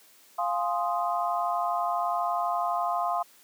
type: chord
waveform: sine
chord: F minor seventh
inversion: none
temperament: equal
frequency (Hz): 698.5 / 830.6 / 1046.5 / 1244.5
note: F5 / Ab5 / C6 / Eb6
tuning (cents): 0 / 0 / 0 / 0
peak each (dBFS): -28 / -34 / -30 / -33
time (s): 0.38-3.23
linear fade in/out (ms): 10
effects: white hiss -57 dBFS RMS until 3.43 s + high-pass 200 Hz 12 dB/octave